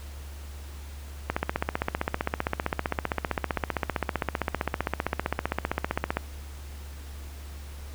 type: click train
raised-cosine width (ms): 0.5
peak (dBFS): -10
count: 76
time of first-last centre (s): 1.3-6.17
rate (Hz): 15.4
effects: added 71 Hz sine -38 dBFS peak until 7.94 s + pink hiss -49 dBFS RMS until 7.94 s